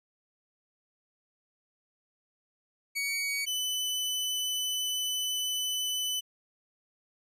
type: tone pair in turn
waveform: sawtooth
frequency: 2249 / 3002 Hz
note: C#7 / F#7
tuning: +24 / +24 cents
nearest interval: perfect fourth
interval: 500 cents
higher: second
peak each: -26 dBFS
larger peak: neither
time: 2.95-3.46 / 3.46-6.21 s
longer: second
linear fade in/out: 20 ms
effects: resampled to 32000 Hz